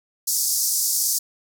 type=band-pass noise; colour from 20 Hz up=pink; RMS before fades=-22 dBFS; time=0.27-1.19 s; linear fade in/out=10 ms; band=5000 to 16000 Hz; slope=48 dB/octave; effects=none